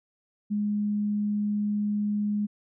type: tone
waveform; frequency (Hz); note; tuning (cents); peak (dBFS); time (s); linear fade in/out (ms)
sine; 207.7; G#3; 0; -24; 0.5-2.47; 20
effects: none